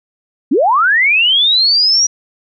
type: linear sweep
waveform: sine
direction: up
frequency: 220 to 5800 Hz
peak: -8 dBFS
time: 0.51-2.07 s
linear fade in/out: 10 ms
effects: none